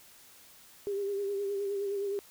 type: tone with vibrato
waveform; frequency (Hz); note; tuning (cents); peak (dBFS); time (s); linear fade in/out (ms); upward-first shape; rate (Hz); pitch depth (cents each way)
sine; 400; G4; +35; -30; 0.87-2.19; 0; sine; 9.6; 39
effects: white hiss -56 dBFS RMS until 2.3 s